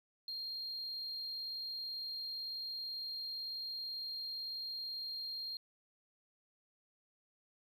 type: tone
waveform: sine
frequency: 4213 Hz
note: C8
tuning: 11 cents sharp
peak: -38 dBFS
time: 0.28-5.57 s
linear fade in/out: 2 ms
effects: tanh soft clip ceiling -37 dBFS + 13-bit